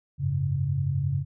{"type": "chord", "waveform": "sine", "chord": "F# suspended second", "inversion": "none", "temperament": "equal", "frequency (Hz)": [92.5, 103.83, 138.59], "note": ["F#2", "G#2", "C#3"], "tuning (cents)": [0, 0, 0], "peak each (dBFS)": [-30, -31, -25], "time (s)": [0.18, 1.25], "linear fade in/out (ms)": 50, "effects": []}